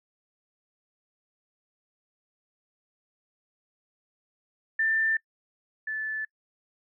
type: tone pair in turn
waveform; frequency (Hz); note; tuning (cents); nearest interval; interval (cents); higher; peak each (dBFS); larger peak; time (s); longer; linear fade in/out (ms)
sine; 1783 / 1745.3; A6 / A6; +22 / -15; unison; 37; first; -22 / -29; first; 4.79-5.17 / 5.87-6.25; neither; 5
effects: noise-tail reverb RT60 0.1 s tail -26 dB re dry